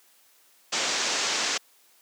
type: low-pass noise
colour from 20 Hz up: white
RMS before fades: -27 dBFS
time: 0.72-1.58 s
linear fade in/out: 10 ms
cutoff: 7100 Hz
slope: 48 dB/octave
effects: white hiss -60 dBFS RMS until 2.01 s + high-pass 300 Hz 12 dB/octave